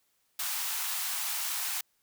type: high-pass noise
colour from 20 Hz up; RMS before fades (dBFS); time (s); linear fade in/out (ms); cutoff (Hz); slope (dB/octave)
white; -33; 0.39-1.81; 5; 730; 48
effects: white hiss -73 dBFS RMS until 2.02 s